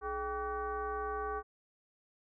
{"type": "tone with frequency modulation", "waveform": "sine", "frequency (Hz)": 784, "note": "G5", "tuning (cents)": 0, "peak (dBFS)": -34, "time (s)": [0.01, 1.43], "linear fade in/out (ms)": 50, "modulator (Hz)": 362, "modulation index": 1.6, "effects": []}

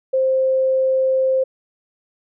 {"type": "tone", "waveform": "sine", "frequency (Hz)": 525, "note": "C5", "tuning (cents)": 6, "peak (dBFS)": -14, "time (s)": [0.13, 1.44], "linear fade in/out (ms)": 10, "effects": []}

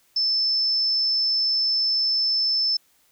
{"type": "tone", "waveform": "sine", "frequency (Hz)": 5274, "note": "E8", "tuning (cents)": 0, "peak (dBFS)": -19, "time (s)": [0.16, 2.77], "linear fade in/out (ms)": 5, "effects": ["white hiss -62 dBFS RMS until 3.11 s"]}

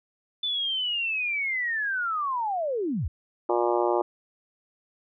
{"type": "linear sweep", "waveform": "sine", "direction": "down", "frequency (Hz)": [3522, 51.91], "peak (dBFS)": -25, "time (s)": [0.43, 3.08], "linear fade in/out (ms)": 5}
{"type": "harmonic tone", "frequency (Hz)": 119, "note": "A#2", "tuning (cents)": 36, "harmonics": [3, 4, 5, 6, 7, 8, 9, 10], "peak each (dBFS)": [-25, -30, -28, -33, -29, -32, -35, -37], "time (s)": [3.49, 4.02], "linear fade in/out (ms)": 5}
{"effects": []}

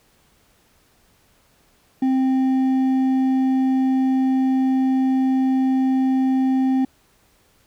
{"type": "tone with hard clipping", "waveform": "triangle", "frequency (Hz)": 262.5, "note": "C4", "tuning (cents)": 6, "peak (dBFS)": -17, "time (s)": [2.02, 6.85], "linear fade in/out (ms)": 5, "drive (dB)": 8, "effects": ["pink hiss -59 dBFS RMS until 7.66 s"]}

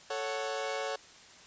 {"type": "chord", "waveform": "sawtooth", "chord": "F# minor", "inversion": "first", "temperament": "equal", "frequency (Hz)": [440, 554.4, 740], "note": ["A4", "C#5", "F#5"], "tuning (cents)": [0, 0, 0], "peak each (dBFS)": [-34, -32, -35], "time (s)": [0.1, 0.96], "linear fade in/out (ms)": 5, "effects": ["white hiss -54 dBFS RMS until 1.46 s", "resampled to 16000 Hz"]}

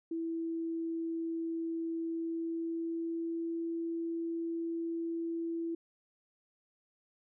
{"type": "tone with pitch glide", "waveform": "sine", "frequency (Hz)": [329.6, 333], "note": ["E4", "E4"], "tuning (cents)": [0, 18], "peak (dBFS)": -33, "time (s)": [0.11, 5.75], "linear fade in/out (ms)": 5, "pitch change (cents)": 18, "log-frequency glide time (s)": [2, 3.59], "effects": []}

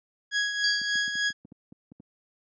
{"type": "tone with tremolo", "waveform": "sawtooth", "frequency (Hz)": 1661.2, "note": "G#6", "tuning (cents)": 0, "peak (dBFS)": -19, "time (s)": [0.31, 1.33], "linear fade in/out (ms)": 50, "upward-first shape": "triangle", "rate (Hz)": 3.4, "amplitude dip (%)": 60}
{"type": "tone with exponential decay", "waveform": "sine", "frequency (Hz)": 4699, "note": "D8", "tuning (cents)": 0, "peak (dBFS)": -23, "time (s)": [0.64, 1.33], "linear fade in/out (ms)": 1, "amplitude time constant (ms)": 150}
{"type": "clicks", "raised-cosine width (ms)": 5, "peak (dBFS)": -20, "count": 10, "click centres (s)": [0.816, 0.956, 1.079, 1.155, 1.304, 1.451, 1.521, 1.724, 1.919, 2.001]}
{"effects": ["high-pass 400 Hz 12 dB/octave", "resampled to 16000 Hz"]}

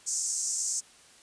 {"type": "band-pass noise", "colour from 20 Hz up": "pink", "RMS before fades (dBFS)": -31, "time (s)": [0.06, 0.81], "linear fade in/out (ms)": 20, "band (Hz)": [6000, 8500], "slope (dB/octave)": 48, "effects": ["white hiss -56 dBFS RMS until 1.22 s", "resampled to 22050 Hz"]}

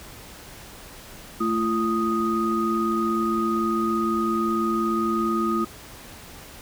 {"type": "tone cluster", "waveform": "sine", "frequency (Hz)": [222.9, 340.5, 1245], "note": ["A3", "F4", "D#6"], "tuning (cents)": [23, -44, 1], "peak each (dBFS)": -25, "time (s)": [1.4, 5.65], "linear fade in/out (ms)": 10, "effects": ["pink hiss -43 dBFS RMS until 6.61 s"]}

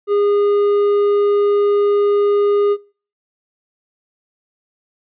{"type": "tone with hard clipping", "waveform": "triangle", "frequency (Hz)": 408.6, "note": "G#4", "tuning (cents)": -28, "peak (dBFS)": -14, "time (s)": [0.07, 2.77], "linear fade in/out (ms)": 50, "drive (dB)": 9, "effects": ["noise-tail reverb RT60 0.4 s tail -23 dB re dry", "resampled to 8000 Hz"]}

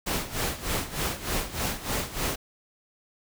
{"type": "noise with tremolo", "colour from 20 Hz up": "pink", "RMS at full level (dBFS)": -27, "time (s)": [0.06, 2.36], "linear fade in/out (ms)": 10, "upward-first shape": "sine", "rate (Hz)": 3.3, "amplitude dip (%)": 80, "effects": []}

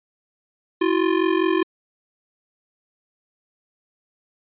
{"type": "ring-modulated tone", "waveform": "square", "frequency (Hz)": 350, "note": "F4", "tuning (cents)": 4, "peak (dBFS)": -15, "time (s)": [0.81, 1.63], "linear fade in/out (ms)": 5, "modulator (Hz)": 22.5, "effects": ["resampled to 8000 Hz"]}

